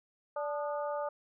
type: harmonic tone with a mistuned harmonic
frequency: 291.7 Hz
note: D4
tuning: 12 cents flat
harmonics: 2 / 3 / 4 / 5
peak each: -34 / -39 / -41 / -50 dBFS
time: 0.36-1.09 s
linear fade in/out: 5 ms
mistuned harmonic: 4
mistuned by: +78 cents
effects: none